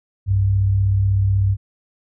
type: tone pair together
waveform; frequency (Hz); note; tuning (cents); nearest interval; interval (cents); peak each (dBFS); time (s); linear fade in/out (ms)
sine; 61.74 / 97.94; B1 / G2; 0 / -1; minor sixth; 799; -24 / -14; 0.26-1.57; 50
effects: none